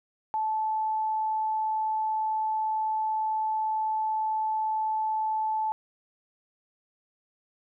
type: tone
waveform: sine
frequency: 871 Hz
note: A5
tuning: 18 cents flat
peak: -25 dBFS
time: 0.34-5.72 s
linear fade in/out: 0 ms
effects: none